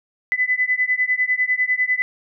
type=beating tone pair; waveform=sine; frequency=2000 / 2010 Hz; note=B6 / B6; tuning=+21 / +30 cents; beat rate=10 Hz; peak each=-20 dBFS; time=0.32-2.02 s; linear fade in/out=0 ms; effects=none